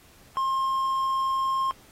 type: tone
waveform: triangle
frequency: 1065 Hz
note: C6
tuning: 30 cents sharp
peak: -21 dBFS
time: 0.37-1.71 s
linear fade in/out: 0 ms
effects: pink hiss -55 dBFS RMS until 1.91 s + AAC 48 kbps